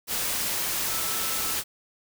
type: tone in noise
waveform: sine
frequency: 1318.5 Hz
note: E6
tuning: in tune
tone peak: -39 dBFS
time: 0.87-1.58 s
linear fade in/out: 50 ms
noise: white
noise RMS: -28 dBFS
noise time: 0.07-1.64 s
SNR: -14 dB
effects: none